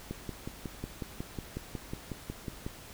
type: click train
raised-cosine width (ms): 3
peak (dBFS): -23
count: 15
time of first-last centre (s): 0.11-2.665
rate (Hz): 5.48
effects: added 50 Hz sine -56 dBFS peak until 2.93 s + pink hiss -49 dBFS RMS until 2.93 s